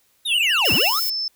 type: linear two-way sweep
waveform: square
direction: down then up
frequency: 3818 to 72 to 1392 Hz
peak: -23 dBFS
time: 0.25-1 s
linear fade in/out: 10 ms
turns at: 0.73 s
type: tone with vibrato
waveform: sine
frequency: 2805 Hz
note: F7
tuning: 7 cents sharp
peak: -17 dBFS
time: 0.27-0.92 s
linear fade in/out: 50 ms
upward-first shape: triangle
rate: 13 Hz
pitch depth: 120 cents each way
type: tone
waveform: sine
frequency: 5274 Hz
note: E8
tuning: in tune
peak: -22 dBFS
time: 0.65-1.28 s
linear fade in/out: 2 ms
type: noise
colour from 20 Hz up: violet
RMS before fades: -26 dBFS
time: 0.65-1.1 s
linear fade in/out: 5 ms
effects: white hiss -62 dBFS RMS until 1.35 s